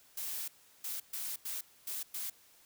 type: noise bursts at uneven times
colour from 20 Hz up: blue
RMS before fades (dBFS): -39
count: 6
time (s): 0.17-0.48 / 0.84-1 / 1.13-1.36 / 1.45-1.61 / 1.87-2.03 / 2.14-2.3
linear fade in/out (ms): 5
effects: white hiss -63 dBFS RMS until 2.65 s